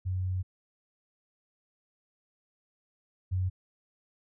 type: tone pair in turn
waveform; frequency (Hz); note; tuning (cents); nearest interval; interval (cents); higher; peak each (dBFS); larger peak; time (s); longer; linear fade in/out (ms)
sine; 92.5 / 92.5; F#2 / F#2; 0 / 0; unison; 0; neither; -28 / -26; second; 0.05-0.43 / 3.31-3.5; first; 20
effects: none